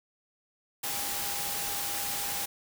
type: tone in noise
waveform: sine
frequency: 808 Hz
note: G#5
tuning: 48 cents flat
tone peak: -42 dBFS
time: 0.83-2.46 s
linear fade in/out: 10 ms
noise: white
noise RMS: -33 dBFS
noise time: 0.83-2.46 s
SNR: -12 dB
effects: none